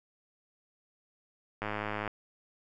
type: click train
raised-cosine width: 0.5 ms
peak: -19 dBFS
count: 49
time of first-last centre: 1.62-2.077 s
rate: 105 Hz
effects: none